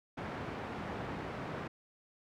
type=band-pass noise; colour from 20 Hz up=pink; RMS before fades=-41 dBFS; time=0.17-1.68 s; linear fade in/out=10 ms; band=100 to 1700 Hz; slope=12 dB/octave; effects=none